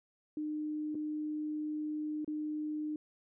sine tone with dropouts, 303.9 Hz, D#4, 41 cents flat, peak -34 dBFS, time 0.37-2.96 s, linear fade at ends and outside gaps 2 ms, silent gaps 0.946-0.952 / 2.246-2.277 s, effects none

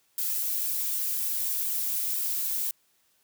violet noise with flanger, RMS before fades -29 dBFS, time 0.18-2.71 s, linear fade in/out 2 ms, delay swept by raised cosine 1.4 to 7.1 ms, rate 2 Hz, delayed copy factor -1, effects white hiss -68 dBFS RMS until 3.23 s + high-pass 60 Hz 12 dB/octave

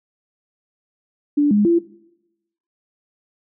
sine tone with pitch steps, 291.4 / 207.2 / 339.9 Hz, D4 / G#3 / F4, -13 / -4 / -47 cents, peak -12 dBFS, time 1.37-1.79 s, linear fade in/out 10 ms, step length 140 ms, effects noise-tail reverb RT60 0.9 s tail -20 dB re dry

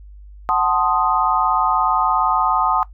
sine chord, F# diminished seventh, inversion none, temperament equal with one note detuned, 743 / 880 / 1046.5 / 1244.5 Hz, F#5 / A5 / C6 / Eb6, +7 / 0 / 0 / 0 cents, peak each -21 / -20 / -22 / -19 dBFS, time 0.49-2.83 s, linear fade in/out 0 ms, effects noise-tail reverb RT60 0.1 s tail -17 dB re dry + added 50 Hz sine -37 dBFS peak until 2.93 s

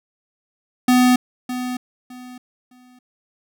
square tone with echo, 250.1 Hz, B3, 22 cents sharp, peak -12 dBFS, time 0.88-1.16 s, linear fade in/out 5 ms, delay 610 ms, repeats 3, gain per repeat -12 dB, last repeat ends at 2.99 s, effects none

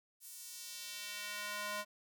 square tone with high-pass filter sweep, 207.2 Hz, G#3, 4 cents flat, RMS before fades -44 dBFS, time 0.2-1.85 s, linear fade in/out 50 ms, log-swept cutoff 10000 to 800 Hz, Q 0.94, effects none

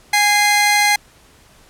sawtooth tone pair together, 824.7 / 2078 Hz, G#5 / C7, -12 / -12 cents, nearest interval octave + major third, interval 1600 cents, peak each -11 dBFS, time 0.13-0.96 s, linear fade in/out 5 ms, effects pink hiss -49 dBFS RMS until 1.69 s + low-pass 12000 Hz 12 dB/octave

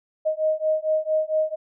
sine beating tone pair, 622.3 / 626.7 Hz, D#5 / D#5, 0 / +12 cents, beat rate 4.4 Hz, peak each -23 dBFS, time 0.25-1.56 s, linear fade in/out 20 ms, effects none

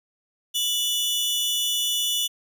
sawtooth tone pair together, 2949 / 3473 Hz, F#7 / A7, -6 / -23 cents, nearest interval minor third, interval 283 cents, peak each -22 dBFS, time 0.54-2.28 s, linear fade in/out 20 ms, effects none

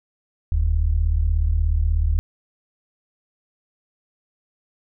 sine tone pair together, 41.18 / 77.78 Hz, E1 / D#2, -1 / 0 cents, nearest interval major seventh, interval 1101 cents, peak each -19 dBFS, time 0.52-2.19 s, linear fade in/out 0 ms, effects none

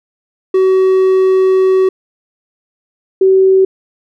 triangle / sine tone pair in turn, 377.5 / 381.2 Hz, F#4 / G4, +35 / -48 cents, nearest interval unison, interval 17 cents, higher second, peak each -5 dBFS, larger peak neither, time 0.54-1.89 / 3.21-3.65 s, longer first, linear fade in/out 5 ms, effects none

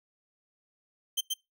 sawtooth tone with echo, 3126 Hz, G7, 6 cents flat, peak -23 dBFS, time 1.17-1.21 s, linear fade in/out 10 ms, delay 130 ms, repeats 1, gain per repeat -2 dB, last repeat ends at 1.34 s, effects noise-tail reverb RT60 0.2 s tail -24 dB re dry

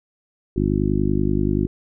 harmonic tone, 50.4 Hz, G1, 49 cents sharp, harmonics 1 / 2 / 3 / 4 / 5 / 6 / 7, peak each -25 / -25 / -25 / -25 / -25 / -25 / -25 dBFS, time 0.56-1.67 s, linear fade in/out 5 ms, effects none

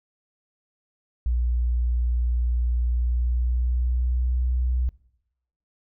sine tone with pitch glide, 60 to 62.22 Hz, B1 to B1, -49 to +14 cents, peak -20 dBFS, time 1.26-4.89 s, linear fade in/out 0 ms, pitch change +63 cents, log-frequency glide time 2.87-4.45 s, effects noise-tail reverb RT60 0.8 s tail -22 dB re dry

